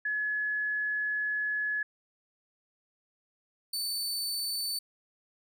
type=tone pair in turn; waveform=sine / sawtooth; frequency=1700 / 4519 Hz; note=G#6 / C#8; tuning=+40 / +33 cents; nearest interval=octave + perfect fourth; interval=1693 cents; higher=second; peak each=-28 dBFS; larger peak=neither; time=0.05-1.83 / 3.73-4.79 s; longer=first; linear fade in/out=5 ms; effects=none